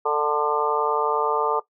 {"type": "harmonic tone with a mistuned harmonic", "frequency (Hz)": 148.4, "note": "D3", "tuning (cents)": 18, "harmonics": [3, 4, 5, 6, 7, 8], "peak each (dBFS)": [-23, -30, -30, -25, -29, -26], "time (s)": [0.05, 1.6], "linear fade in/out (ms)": 10, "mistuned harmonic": 8, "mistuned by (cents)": 16, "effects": ["noise-tail reverb RT60 0.1 s tail -17 dB re dry"]}